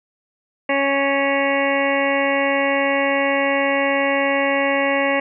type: harmonic tone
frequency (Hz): 277.2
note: C#4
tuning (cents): 0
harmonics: 1 / 2 / 3 / 4 / 6 / 7 / 8 / 9 / 10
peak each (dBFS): -24 / -20 / -26 / -27 / -30 / -24 / -25 / -35 / -29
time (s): 0.69-5.2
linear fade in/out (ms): 5
effects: none